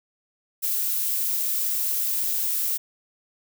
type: noise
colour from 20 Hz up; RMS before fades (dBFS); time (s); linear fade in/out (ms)
violet; -25; 0.62-2.78; 20
effects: none